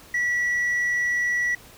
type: tone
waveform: sine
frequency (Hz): 1944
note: B6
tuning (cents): -28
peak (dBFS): -18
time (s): 0.14-1.55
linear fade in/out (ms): 5
effects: tanh soft clip ceiling -20 dBFS + pink hiss -48 dBFS RMS until 1.77 s